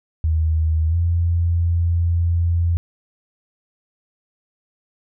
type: tone with pitch glide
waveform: sine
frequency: 79.5 to 85.21 Hz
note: D#2 to F2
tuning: +38 to -42 cents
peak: -15 dBFS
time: 0.24-2.77 s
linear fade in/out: 0 ms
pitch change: +120 cents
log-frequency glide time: 0.89-0.95 s
effects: none